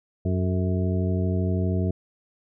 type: harmonic tone with a mistuned harmonic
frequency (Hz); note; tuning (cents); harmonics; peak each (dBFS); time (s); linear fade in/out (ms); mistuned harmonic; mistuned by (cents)
92.5; F#2; 0; 1 / 2 / 3 / 4 / 5 / 7; -23 / -27 / -33 / -32 / -36 / -36; 0.25-1.91; 5; 5; -51
effects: none